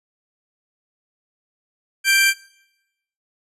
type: tone pair together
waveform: sawtooth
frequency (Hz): 1578.5 / 2349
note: G6 / D7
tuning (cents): +12 / 0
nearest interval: perfect fifth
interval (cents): 688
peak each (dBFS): -13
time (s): 2.04-2.34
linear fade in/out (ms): 50
effects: noise-tail reverb RT60 0.9 s tail -23 dB re dry + resampled to 32000 Hz